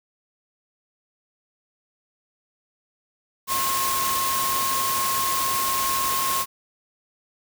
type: tone in noise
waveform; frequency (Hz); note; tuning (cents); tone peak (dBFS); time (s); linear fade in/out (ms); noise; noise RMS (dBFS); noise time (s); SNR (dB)
sine; 1075; C6; +47; -24; 3.47-6.46; 50; white; -26; 3.47-6.46; -1
effects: none

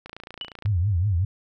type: click train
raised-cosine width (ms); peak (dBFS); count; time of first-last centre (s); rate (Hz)
0.3; -22; 18; 0.06-0.659; 28.4
type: tone with exponential decay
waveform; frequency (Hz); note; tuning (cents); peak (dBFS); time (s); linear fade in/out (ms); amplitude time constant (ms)
sine; 2960; F#7; 0; -27; 0.41-0.53; 2; 26
type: tone with vibrato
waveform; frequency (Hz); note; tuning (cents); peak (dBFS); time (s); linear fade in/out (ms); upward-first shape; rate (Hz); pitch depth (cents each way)
sine; 94.3; F#2; +33; -19; 0.65-1.25; 5; triangle; 5.3; 260
effects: none

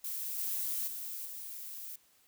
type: noise with level steps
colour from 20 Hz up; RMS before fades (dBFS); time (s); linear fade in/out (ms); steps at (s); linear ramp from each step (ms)
violet; -38 / -35 / -41 / -44; 0.04-1.96; 5; 0.38 / 0.87 / 1.25; 10
effects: white hiss -67 dBFS RMS until 2.27 s

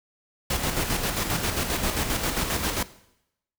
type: noise with tremolo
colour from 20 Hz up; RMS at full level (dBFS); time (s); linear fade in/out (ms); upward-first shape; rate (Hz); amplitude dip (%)
pink; -25; 0.5-2.83; 5; square; 7.5; 45
effects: noise-tail reverb RT60 0.8 s tail -17 dB re dry

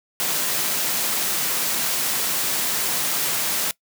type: high-pass noise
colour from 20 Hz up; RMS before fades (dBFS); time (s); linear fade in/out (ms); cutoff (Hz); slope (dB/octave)
white; -23; 0.2-3.71; 0; 120; 48
effects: noise-tail reverb RT60 0.1 s tail -21 dB re dry

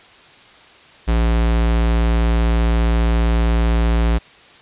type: tone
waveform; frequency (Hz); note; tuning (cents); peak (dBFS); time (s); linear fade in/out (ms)
square; 57.2; A#1; -32; -14; 1.07-4.19; 20
effects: white hiss -45 dBFS RMS until 4.61 s + resampled to 8000 Hz

